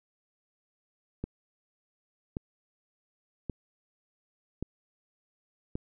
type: click train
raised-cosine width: 3 ms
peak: -20 dBFS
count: 5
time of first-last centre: 1.24-5.755 s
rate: 0.886 Hz
effects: none